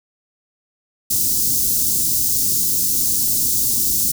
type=band-stop noise; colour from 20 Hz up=white; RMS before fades=-18 dBFS; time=1.1-4.12 s; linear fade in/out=10 ms; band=310 to 5300 Hz; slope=24 dB/octave; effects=none

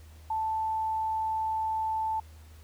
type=tone; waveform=sine; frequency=880 Hz; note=A5; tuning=in tune; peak=-27 dBFS; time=0.3-2.2 s; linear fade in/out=5 ms; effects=added 78 Hz sine -48 dBFS peak until 2.63 s + pink hiss -59 dBFS RMS until 2.63 s

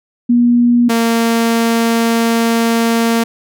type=tone pair in turn; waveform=sine / sawtooth; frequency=240.2 / 230 Hz; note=B3 / A#3; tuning=-48 / -23 cents; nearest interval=minor second; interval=75 cents; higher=first; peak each=-7 dBFS; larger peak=neither; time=0.29-0.89 / 0.89-3.24 s; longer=second; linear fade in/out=10 ms; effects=none

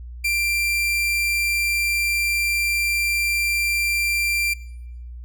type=tone; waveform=40% pulse; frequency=2365 Hz; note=D7; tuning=12 cents sharp; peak=-18 dBFS; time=0.24-4.54 s; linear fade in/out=10 ms; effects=noise-tail reverb RT60 1.0 s tail -24 dB re dry + added 60 Hz sine -33 dBFS peak until 5.24 s

